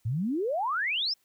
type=exponential sweep; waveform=sine; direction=up; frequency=102.6 to 5510 Hz; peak=-26 dBFS; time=0.05-1.14 s; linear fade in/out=10 ms; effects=white hiss -70 dBFS RMS until 1.24 s